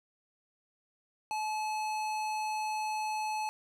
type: tone with low-pass filter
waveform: square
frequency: 860 Hz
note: A5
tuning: 40 cents flat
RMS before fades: -34 dBFS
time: 1.31-3.49 s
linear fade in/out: 0 ms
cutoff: 11000 Hz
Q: 0.51
effects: none